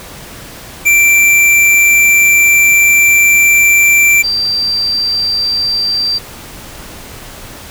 square / sine tone pair in turn, 2349 / 4698 Hz, D7 / D8, 0 / 0 cents, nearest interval octave, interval 1200 cents, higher second, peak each -6 / -11 dBFS, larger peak first, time 0.85-4.23 / 4.23-6.19 s, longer first, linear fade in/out 20 ms, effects pink hiss -31 dBFS RMS until 7.7 s

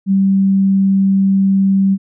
sine tone, 194.2 Hz, G3, 16 cents flat, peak -9 dBFS, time 0.06-1.98 s, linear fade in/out 50 ms, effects none

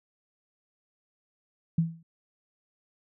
sine tone with exponential decay, 164.81 Hz, E3, in tune, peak -18 dBFS, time 1.78-2.03 s, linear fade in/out 5 ms, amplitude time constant 54 ms, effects none

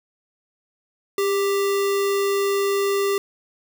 sine tone with sample-and-hold, 398.6 Hz, G4, 29 cents sharp, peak -18 dBFS, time 1.18-3.18 s, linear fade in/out 2 ms, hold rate 1575 Hz, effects none

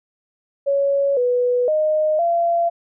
sine tone with pitch steps, 558 / 492.3 / 617 / 683 Hz, C#5 / B4 / D#5 / F5, +11 / -6 / -15 / -39 cents, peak -15 dBFS, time 0.66-2.7 s, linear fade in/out 20 ms, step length 510 ms, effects none

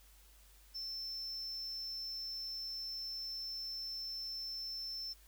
triangle tone, 5330 Hz, E8, 18 cents sharp, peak -39 dBFS, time 0.74-5.14 s, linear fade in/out 20 ms, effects added 50 Hz sine -61 dBFS peak until 5.27 s + white hiss -65 dBFS RMS until 5.27 s

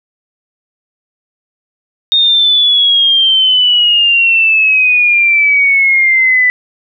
sine exponential sweep, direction down, 3698 to 1984 Hz, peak -6 dBFS, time 2.12-6.5 s, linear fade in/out 0 ms, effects none

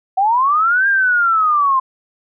sine linear two-way sweep, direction up then down, 740 to 1618 to 1036 Hz, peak -11 dBFS, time 0.17-1.8 s, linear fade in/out 10 ms, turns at 0.88 s, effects none

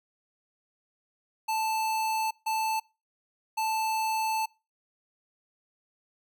square tone bursts at uneven times, 880 Hz, A5, in tune, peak -27 dBFS, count 3, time 1.48-2.31 / 2.46-2.8 / 3.57-4.46 s, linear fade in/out 10 ms, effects noise-tail reverb RT60 0.3 s tail -25 dB re dry

